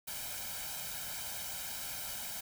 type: noise with comb filter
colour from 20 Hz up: white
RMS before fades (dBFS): -41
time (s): 0.07-2.41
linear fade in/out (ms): 10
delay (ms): 1.3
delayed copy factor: +0.75
effects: none